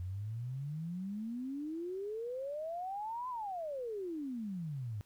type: exponential two-way sweep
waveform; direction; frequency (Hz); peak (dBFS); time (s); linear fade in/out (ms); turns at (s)
sine; up then down; 87.31 to 1030 to 98.9; -37; 0-5.01; 0; 3.29
effects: pink hiss -69 dBFS RMS until 5.05 s